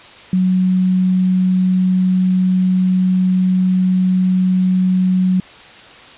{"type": "tone", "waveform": "sine", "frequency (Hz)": 184.8, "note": "F#3", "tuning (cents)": -2, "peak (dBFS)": -11, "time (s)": [0.33, 5.4], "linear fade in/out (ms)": 2, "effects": ["white hiss -39 dBFS RMS until 6.17 s", "resampled to 8000 Hz"]}